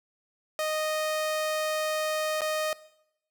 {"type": "tone with dropouts", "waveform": "sawtooth", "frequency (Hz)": 620, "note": "D#5", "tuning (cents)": -6, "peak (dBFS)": -23, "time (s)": [0.59, 2.73], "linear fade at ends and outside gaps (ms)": 1, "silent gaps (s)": [2.408, 2.417], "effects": ["noise-tail reverb RT60 0.8 s tail -19 dB re dry"]}